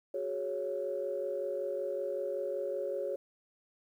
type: chord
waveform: sine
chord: F# suspended second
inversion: none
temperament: equal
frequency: 370 / 415.3 / 554.4 Hz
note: F#4 / G#4 / C#5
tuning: 0 / 0 / 0 cents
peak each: -39 / -38 / -34 dBFS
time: 0.14-3.16 s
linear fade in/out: 5 ms
effects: tanh soft clip ceiling -23 dBFS + 11-bit